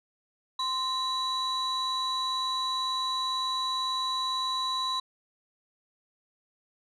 sine tone pair together, 1040 / 3929 Hz, C6 / B7, -11 / -10 cents, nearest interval octave + major seventh, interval 2301 cents, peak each -28 dBFS, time 0.59-5 s, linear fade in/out 5 ms, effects tanh soft clip ceiling -24 dBFS

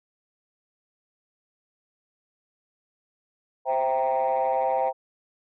sine chord, C dominant seventh, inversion none, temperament equal, 523.3 / 659.3 / 784 / 932.3 Hz, C5 / E5 / G5 / Bb5, 0 / 0 / 0 / 0 cents, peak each -25 / -27 / -24 / -28 dBFS, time 3.65-4.93 s, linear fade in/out 50 ms, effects tanh soft clip ceiling -16 dBFS

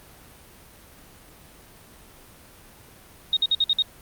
sine tone bursts, 3729 Hz, A#7, in tune, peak -17 dBFS, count 6, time 3.33-3.822 s, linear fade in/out 2 ms, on 37 ms, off 54 ms, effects pink hiss -49 dBFS RMS until 4.01 s + Opus 32 kbps

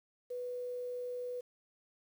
sine tone with quantisation, 493.9 Hz, B4, in tune, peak -37 dBFS, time 0.3-1.41 s, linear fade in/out 10 ms, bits 10, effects none

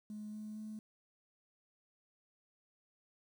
triangle tone with pitch steps, 211.7 / 213.7 / 215.6 Hz, G#3 / G#3 / A3, +33 / +50 / -35 cents, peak -39 dBFS, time 0.1-0.79 s, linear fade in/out 2 ms, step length 230 ms, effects tanh soft clip ceiling -40 dBFS + 11-bit

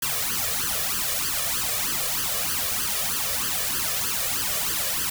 white noise with flanger, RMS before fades -26 dBFS, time 0.02-5.1 s, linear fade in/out 5 ms, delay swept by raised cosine 0.64 to 1.74 ms, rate 3.2 Hz, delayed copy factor +0.95, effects none

